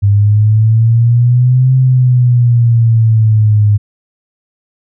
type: exponential two-way sweep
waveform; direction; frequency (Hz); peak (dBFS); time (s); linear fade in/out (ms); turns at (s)
sine; up then down; 100 to 130.81 to 103.2; -5; 0.02-3.78; 20; 1.74
effects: none